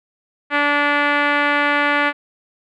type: tone with low-pass filter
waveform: 5% pulse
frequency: 290 Hz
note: D4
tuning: 22 cents flat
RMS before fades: -17 dBFS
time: 0.5-2.13 s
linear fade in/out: 50 ms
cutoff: 1900 Hz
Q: 1.5
effects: none